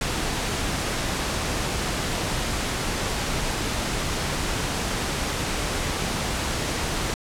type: noise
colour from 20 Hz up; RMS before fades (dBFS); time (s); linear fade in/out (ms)
pink; -26; 0.01-7.14; 2
effects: low-pass 9000 Hz 12 dB/octave